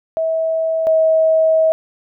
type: tone pair in turn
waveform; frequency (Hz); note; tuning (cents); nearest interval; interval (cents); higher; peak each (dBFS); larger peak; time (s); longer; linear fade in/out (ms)
sine; 647 / 640.3; E5 / D#5; -32 / +49; unison; 19; first; -15 / -10; second; 0.17-0.87 / 0.87-1.72; second; 0
effects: none